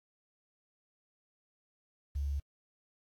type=tone with quantisation; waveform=sine; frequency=70.6 Hz; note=C#2; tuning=32 cents sharp; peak=-31 dBFS; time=2.15-2.4 s; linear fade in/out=10 ms; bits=10; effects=AAC 64 kbps